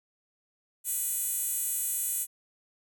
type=tone with high-pass filter; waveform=10% pulse; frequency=493.9 Hz; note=B4; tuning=in tune; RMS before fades=-31 dBFS; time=0.84-2.27 s; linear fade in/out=50 ms; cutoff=9900 Hz; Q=6.6; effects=none